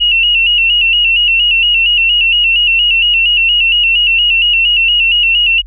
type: tone with vibrato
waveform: sine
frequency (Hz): 2794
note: F7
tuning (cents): 0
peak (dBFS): -7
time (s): 0-5.62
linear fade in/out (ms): 20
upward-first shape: square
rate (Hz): 4.3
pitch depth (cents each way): 56
effects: added 45 Hz sine -28 dBFS peak until 5.66 s